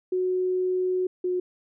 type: tone pair in turn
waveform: sine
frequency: 367.9 / 362.6 Hz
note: F#4 / F#4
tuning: -10 / -35 cents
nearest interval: unison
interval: 25 cents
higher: first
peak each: -22 / -23 dBFS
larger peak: first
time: 0.12-1.07 / 1.24-1.4 s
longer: first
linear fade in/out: 5 ms
effects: none